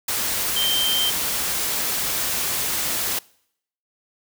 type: tone in noise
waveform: sine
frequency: 3136 Hz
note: G7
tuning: in tune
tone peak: -20 dBFS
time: 0.56-1.1 s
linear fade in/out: 5 ms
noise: white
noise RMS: -24 dBFS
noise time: 0.08-3.19 s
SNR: +1 dB
effects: noise-tail reverb RT60 0.7 s tail -24 dB re dry